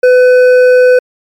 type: tone with hard clipping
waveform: sine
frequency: 502 Hz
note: B4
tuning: 28 cents sharp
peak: -4 dBFS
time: 0.03-0.99 s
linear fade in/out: 5 ms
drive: 7 dB
effects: MP3 96 kbps